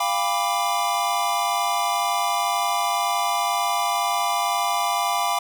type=chord; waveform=square; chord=G dominant seventh; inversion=third; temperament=equal with one note detuned; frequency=698.5 / 800.5 / 987.8 / 1174.7 Hz; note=F5 / G5 / B5 / D6; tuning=0 / +36 / 0 / 0 cents; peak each=-27 dBFS; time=0-5.39 s; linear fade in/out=5 ms; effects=none